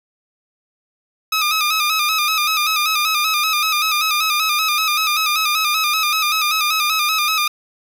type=tone with vibrato; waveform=15% pulse; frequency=1244.5 Hz; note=D#6; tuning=in tune; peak=-9 dBFS; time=1.32-7.48 s; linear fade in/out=5 ms; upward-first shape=square; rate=5.2 Hz; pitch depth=55 cents each way; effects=none